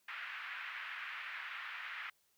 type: band-pass noise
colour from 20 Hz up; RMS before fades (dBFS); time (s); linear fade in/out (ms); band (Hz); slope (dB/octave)
pink; -45; 0.08-2.1; 5; 1400 to 2500; 24
effects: white hiss -75 dBFS RMS until 2.37 s

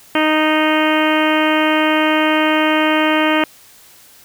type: harmonic tone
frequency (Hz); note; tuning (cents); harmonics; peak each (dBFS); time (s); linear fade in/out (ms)
310; D#4; -6; 1 / 2 / 3 / 4 / 5 / 6 / 7 / 8 / 9 / 10; -16 / -19 / -21 / -22 / -23 / -24 / -24 / -25 / -26 / -26; 0.15-3.44; 2
effects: white hiss -45 dBFS RMS until 4.24 s

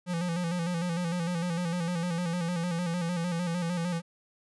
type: tone with vibrato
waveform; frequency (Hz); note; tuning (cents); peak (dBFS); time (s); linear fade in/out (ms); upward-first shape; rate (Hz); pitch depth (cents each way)
square; 172.9; F3; -17; -29; 0.06-4.02; 50; square; 6.6; 57
effects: resampled to 24000 Hz

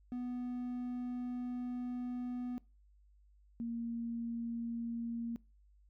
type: tone pair in turn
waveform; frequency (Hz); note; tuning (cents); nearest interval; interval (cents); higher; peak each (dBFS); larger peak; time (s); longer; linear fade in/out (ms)
triangle / sine; 246.9 / 233; B3 / A#3; 0 / -1; minor second; 101; first; -35 / -36; first; 0.12-2.58 / 3.6-5.36; first; 0
effects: noise-tail reverb RT60 0.3 s tail -23 dB re dry + added 50 Hz sine -62 dBFS peak until 5.89 s

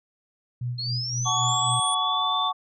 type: tone with tremolo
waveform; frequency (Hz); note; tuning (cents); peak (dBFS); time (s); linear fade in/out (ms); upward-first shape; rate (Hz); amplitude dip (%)
sine; 122.5; B2; -14; -25; 0.61-1.8; 5; sine; 3.8; 70
type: linear sweep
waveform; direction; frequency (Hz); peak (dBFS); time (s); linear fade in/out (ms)
sine; up; 4186 to 9120; -28; 0.78-1.95; 10
type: tone with pitch glide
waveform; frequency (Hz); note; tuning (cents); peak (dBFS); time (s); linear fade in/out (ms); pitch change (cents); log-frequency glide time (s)
sine; 3382 to 3538; G#7 to A7; +31 to +9; -26; 1.24-2.52; 50; +78; 1.89-2.35
type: chord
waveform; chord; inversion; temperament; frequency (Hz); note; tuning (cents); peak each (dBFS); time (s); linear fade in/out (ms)
sine; F# minor; none; equal with one note detuned; 740 / 880 / 1127.5; F#5 / A5 / C#6; 0 / 0 / +29; -30 / -30 / -25; 1.25-2.53; 20
effects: none

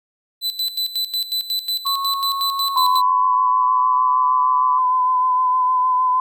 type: tone with tremolo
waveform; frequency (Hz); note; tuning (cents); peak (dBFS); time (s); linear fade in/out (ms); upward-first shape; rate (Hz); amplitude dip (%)
45% pulse; 4002; B7; +22; -18; 0.41-3.02; 50; square; 5.5; 75
type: tone with pitch glide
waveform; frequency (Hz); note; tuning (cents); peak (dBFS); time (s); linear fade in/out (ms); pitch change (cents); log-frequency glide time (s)
sine; 1099 to 1149; C#6 to D6; -15 to -38; -21; 1.85-4.79; 10; +77; 2.73-4.26
type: tone with vibrato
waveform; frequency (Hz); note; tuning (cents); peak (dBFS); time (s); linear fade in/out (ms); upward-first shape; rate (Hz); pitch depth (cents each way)
sine; 1013; B5; +44; -14; 2.76-6.2; 2; sine; 6.5; 19
effects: none

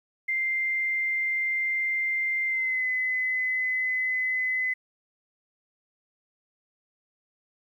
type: tone with pitch glide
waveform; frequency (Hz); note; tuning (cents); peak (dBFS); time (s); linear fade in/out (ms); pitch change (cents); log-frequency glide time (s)
sine; 2093 to 2024; C7 to B6; 0 to +42; -24; 0.28-4.74; 10; -58; 2.46-2.86
effects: 10-bit

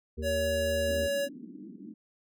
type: harmonic tone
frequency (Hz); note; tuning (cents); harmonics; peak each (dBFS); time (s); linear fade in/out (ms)
77.5; D#2; -6; 1 / 3 / 5 / 6; -34 / -39 / -41 / -42; 0.17-1.08; 20
type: tone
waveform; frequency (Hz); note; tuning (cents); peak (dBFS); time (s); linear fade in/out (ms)
square; 563; C#5; +27; -28; 0.22-1.29; 50
type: band-pass noise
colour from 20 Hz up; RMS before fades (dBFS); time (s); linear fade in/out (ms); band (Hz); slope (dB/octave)
pink; -45; 0.88-1.94; 10; 200 to 310; 48
effects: none

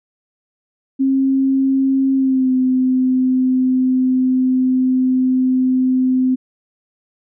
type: tone with pitch glide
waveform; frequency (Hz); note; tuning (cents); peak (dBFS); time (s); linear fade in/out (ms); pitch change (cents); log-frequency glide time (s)
sine; 268.1 to 257; C4 to C4; +42 to -31; -12; 0.99-6.36; 20; -73; 2.15-2.52
effects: none

